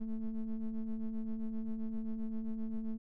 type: ring-modulated tone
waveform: triangle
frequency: 109.2 Hz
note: A2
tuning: 13 cents flat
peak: -29 dBFS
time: 0-2.98 s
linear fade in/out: 20 ms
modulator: 113 Hz
effects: none